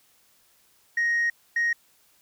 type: tone bursts at uneven times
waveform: sine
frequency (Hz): 1873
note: A#6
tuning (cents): +8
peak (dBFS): -19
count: 2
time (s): 0.97-1.3 / 1.56-1.73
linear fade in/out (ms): 5
effects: tanh soft clip ceiling -19 dBFS + white hiss -62 dBFS RMS until 2.21 s